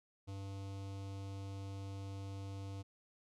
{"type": "tone with notch filter", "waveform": "square", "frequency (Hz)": 98, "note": "G2", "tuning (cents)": 0, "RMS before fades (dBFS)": -45, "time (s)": [0.27, 2.83], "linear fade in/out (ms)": 20, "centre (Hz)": 1700, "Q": 1.3, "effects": ["low-pass 8000 Hz 12 dB/octave"]}